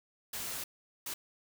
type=noise bursts at uneven times; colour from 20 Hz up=white; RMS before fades=-39 dBFS; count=2; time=0.33-0.64 / 1.06-1.14 s; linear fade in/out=5 ms; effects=none